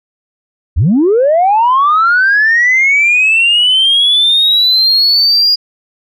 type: linear sweep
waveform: sine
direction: up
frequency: 58.27 to 4880 Hz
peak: -5 dBFS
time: 0.76-5.56 s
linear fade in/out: 20 ms
effects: tanh soft clip ceiling -3 dBFS